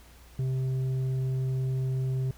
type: tone with tanh clipping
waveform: triangle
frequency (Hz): 130.81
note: C3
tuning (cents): 0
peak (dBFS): -27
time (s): 0.39-2.31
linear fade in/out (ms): 2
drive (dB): 10
effects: added 60 Hz sine -52 dBFS peak until 2.37 s + pink hiss -56 dBFS RMS until 2.37 s